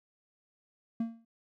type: tone with exponential decay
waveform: triangle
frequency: 228.6 Hz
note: A#3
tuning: 34 cents flat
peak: -24 dBFS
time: 1-1.25 s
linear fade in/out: 5 ms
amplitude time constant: 53 ms
effects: none